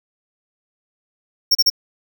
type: tone bursts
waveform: square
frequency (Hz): 5500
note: F8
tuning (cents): -27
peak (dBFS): -11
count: 3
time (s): 1.51-1.701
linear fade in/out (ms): 10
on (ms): 41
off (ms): 34
effects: none